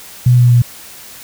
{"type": "tone with pitch steps", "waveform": "sine", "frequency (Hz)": [123.8, 122.38, 120.97], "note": ["B2", "B2", "B2"], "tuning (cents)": [5, -15, -35], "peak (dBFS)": -5, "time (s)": [0.26, 0.62], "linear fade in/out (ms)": 5, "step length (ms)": 120, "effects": ["white hiss -35 dBFS RMS until 1.23 s"]}